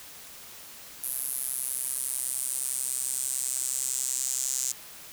square tone with high-pass filter sweep, 65.41 Hz, C2, in tune, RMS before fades -31 dBFS, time 1.03-4.72 s, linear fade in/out 5 ms, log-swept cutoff 11000 to 7100 Hz, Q 4.1, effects white hiss -46 dBFS RMS until 5.12 s

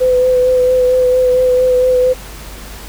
sine tone with vibrato, 505 Hz, B4, 39 cents sharp, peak -8 dBFS, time 0-2.14 s, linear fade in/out 20 ms, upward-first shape sine, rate 4.4 Hz, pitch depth 18 cents each way, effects added 50 Hz sine -31 dBFS peak until 2.88 s + pink hiss -33 dBFS RMS until 2.88 s

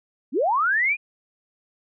sine linear sweep, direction up, 207.7 to 2489 Hz, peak -18 dBFS, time 0.32-0.97 s, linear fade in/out 50 ms, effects none

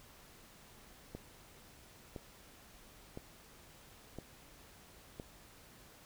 click train, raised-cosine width 2 ms, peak -30 dBFS, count 5, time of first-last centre 1.15-5.199 s, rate 0.988 Hz, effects pink hiss -59 dBFS RMS until 6.05 s

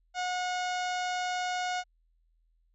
harmonic tone, 726 Hz, F#5, 33 cents flat, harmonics 1 / 2 / 3 / 4 / 5 / 6 / 7 / 8 / 9 / 10, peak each -31 / -37 / -41 / -43 / -45 / -47 / -48 / -49 / -50 / -51 dBFS, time 0.14-1.84 s, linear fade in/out 50 ms, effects added 41 Hz sine -66 dBFS peak until 2.74 s

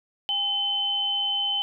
sine tone pair together, 810 / 3058 Hz, G#5 / G7, -43 / -44 cents, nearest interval octave + major seventh, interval 2299 cents, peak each -34 / -23 dBFS, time 0.29-1.62 s, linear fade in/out 0 ms, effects none

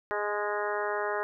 harmonic tone with a mistuned harmonic, 207.2 Hz, G#3, 4 cents flat, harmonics 2 / 3 / 4 / 5 / 6 / 7 / 8 / 9, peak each -33 / -35 / -36 / -37 / -38 / -38 / -39 / -40 dBFS, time 0.11-1.23 s, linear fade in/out 0 ms, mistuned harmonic 4, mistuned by +16 cents, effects none

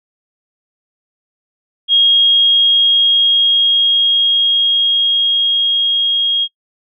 sine tone with level ramp, 3265 Hz, G#7, 30 cents flat, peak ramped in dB -7 to -12 dBFS, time 1.88-6.48 s, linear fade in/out 50 ms, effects noise-tail reverb RT60 0.1 s tail -26 dB re dry

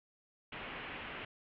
white low-pass noise, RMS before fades -45 dBFS, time 0.52-1.25 s, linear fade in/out 5 ms, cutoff 3000 Hz, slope 48 dB/octave, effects none

